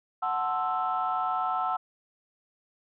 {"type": "chord", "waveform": "sine", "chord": "F# half-diminished seventh", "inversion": "none", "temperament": "equal", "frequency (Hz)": [740, 880, 1046.5, 1318.5], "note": ["F#5", "A5", "C6", "E6"], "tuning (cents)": [0, 0, 0, 0], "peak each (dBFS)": [-29, -33, -34, -29], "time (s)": [0.22, 1.77], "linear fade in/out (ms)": 10, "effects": ["tanh soft clip ceiling -18 dBFS"]}